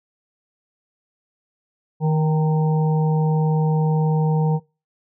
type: harmonic tone with a mistuned harmonic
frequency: 156.4 Hz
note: D#3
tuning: 9 cents sharp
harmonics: 1 / 3 / 5 / 6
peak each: -16 / -26 / -30 / -32 dBFS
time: 2-4.6 s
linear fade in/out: 50 ms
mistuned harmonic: 6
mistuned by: -38 cents
effects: noise-tail reverb RT60 0.3 s tail -23 dB re dry